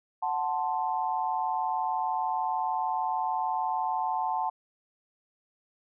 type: chord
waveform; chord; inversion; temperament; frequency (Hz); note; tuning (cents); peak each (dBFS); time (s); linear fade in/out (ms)
sine; F# diminished; none; equal; 740 / 880 / 1046.5; F#5 / A5 / C6; 0 / 0 / 0; -31 / -29 / -34; 0.22-4.5; 10
effects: none